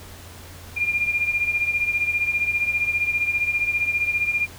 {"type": "beating tone pair", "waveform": "sine", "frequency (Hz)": [2403, 2418], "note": ["D7", "D7"], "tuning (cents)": [39, 50], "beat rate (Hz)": 15, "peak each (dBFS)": [-21, -26], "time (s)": [0.76, 4.47], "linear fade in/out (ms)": 20, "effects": ["added 87 Hz sine -42 dBFS peak until 4.58 s", "pink hiss -43 dBFS RMS until 4.58 s"]}